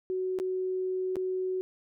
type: tone with dropouts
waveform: sine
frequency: 372.1 Hz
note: F#4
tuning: 10 cents sharp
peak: -28 dBFS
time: 0.1-1.61 s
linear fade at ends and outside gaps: 0 ms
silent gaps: 0.388-0.399 / 1.157-1.167 s
effects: none